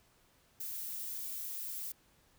violet noise, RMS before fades -41 dBFS, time 0.6-1.92 s, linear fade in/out 5 ms, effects pink hiss -68 dBFS RMS until 2.38 s

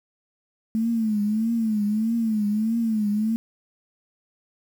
sine tone with vibrato, 218.7 Hz, A3, 10 cents flat, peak -20 dBFS, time 0.75-3.36 s, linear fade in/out 0 ms, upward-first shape triangle, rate 1.6 Hz, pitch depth 120 cents each way, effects 8-bit

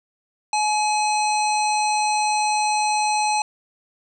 harmonic tone with a mistuned harmonic, 848 Hz, G#5, 36 cents sharp, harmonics 1 / 3 / 5 / 7 / 9 / 10, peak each -19 / -27 / -30 / -31 / -35 / -35 dBFS, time 0.53-3.42 s, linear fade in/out 2 ms, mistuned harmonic 5, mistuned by -41 cents, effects none

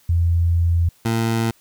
sine / 20% pulse tone pair in turn, 85 / 113.89 Hz, F2 / A#2, -46 / -40 cents, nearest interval perfect fourth, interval 506 cents, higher second, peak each -14 / -13 dBFS, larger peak second, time 0.09-0.89 / 1.05-1.51 s, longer first, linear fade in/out 5 ms, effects white hiss -56 dBFS RMS until 1.6 s

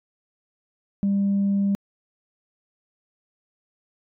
sine tone, 198.9 Hz, G3, 25 cents sharp, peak -17 dBFS, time 1.03-1.75 s, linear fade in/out 0 ms, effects tanh soft clip ceiling -16 dBFS

